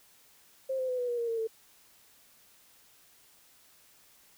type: tone with pitch steps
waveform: sine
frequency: 529 / 516.3 / 503.9 / 491.9 / 480.1 / 468.6 / 457.3 / 446.4 Hz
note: C5 / C5 / B4 / B4 / B4 / A#4 / A#4 / A4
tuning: +19 / -23 / +35 / -7 / -49 / +9 / -33 / +25 cents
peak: -29 dBFS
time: 0.69-1.474 s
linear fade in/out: 10 ms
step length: 98 ms
effects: white hiss -61 dBFS RMS until 4.37 s